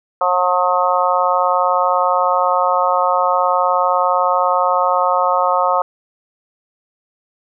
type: harmonic tone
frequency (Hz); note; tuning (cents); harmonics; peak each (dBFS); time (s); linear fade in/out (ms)
180.4; F#3; -44; 3 / 4 / 5 / 6 / 7; -19 / -19 / -19 / -19 / -19; 0.21-5.82; 2
effects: none